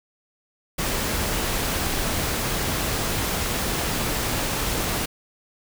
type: noise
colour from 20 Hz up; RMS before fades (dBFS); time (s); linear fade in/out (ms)
pink; -25; 0.78-5.06; 10
effects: none